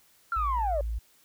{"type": "linear sweep", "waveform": "sine", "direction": "down", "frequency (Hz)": [1396.9, 552], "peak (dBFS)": -25, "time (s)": [0.32, 0.81], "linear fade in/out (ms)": 2}
{"type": "tone", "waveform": "sine", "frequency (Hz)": 56.1, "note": "A1", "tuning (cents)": 34, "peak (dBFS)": -28, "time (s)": [0.36, 0.99], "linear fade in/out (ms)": 10}
{"effects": ["tanh soft clip ceiling -19 dBFS", "white hiss -62 dBFS RMS until 1.24 s"]}